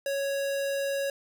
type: tone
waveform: square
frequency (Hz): 554.4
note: C#5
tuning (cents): 0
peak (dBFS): -28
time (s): 0.06-1.1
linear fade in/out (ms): 2
effects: none